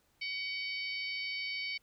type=harmonic tone with a mistuned harmonic; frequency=760 Hz; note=F#5; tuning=46 cents sharp; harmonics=3 / 4 / 5 / 6 / 7; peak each=-37 / -45 / -50 / -41 / -50 dBFS; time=0.21-1.78 s; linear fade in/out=10 ms; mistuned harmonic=3; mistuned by=-18 cents; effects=pink hiss -72 dBFS RMS until 1.82 s